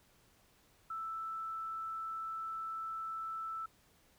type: tone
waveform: sine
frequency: 1321 Hz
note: E6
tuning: 3 cents sharp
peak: -38 dBFS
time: 0.9-3.66 s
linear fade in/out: 5 ms
effects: pink hiss -68 dBFS RMS until 4.18 s